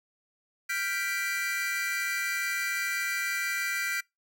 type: chord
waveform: 45% pulse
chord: G dominant seventh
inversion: third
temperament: equal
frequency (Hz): 1396.9 / 1568 / 1975.5 / 2349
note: F6 / G6 / B6 / D7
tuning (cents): 0 / 0 / 0 / 0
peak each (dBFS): -37 / -34 / -33 / -35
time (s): 0.69-4.01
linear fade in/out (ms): 10
effects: noise-tail reverb RT60 0.2 s tail -26 dB re dry